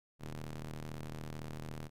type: ring-modulated tone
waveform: sawtooth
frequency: 77.78 Hz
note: D#2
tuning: in tune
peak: -34 dBFS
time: 0.19-1.9 s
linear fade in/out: 50 ms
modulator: 60.9 Hz
effects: MP3 96 kbps